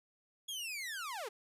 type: linear sweep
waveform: sawtooth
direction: down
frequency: 3364 to 378.8 Hz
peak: -36 dBFS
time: 0.48-1.29 s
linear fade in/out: 10 ms
effects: resampled to 32000 Hz